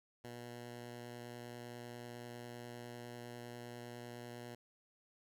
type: tone with vibrato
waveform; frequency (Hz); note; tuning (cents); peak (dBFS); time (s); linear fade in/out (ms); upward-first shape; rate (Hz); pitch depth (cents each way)
10% pulse; 120.3; B2; -45; -39; 0.24-4.55; 5; sine; 10; 9
effects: none